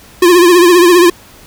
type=tone with vibrato; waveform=square; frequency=351.5 Hz; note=F4; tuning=11 cents sharp; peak=-4 dBFS; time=0.22-1.1 s; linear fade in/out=5 ms; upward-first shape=triangle; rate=15 Hz; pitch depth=89 cents each way; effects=pink hiss -39 dBFS RMS until 1.46 s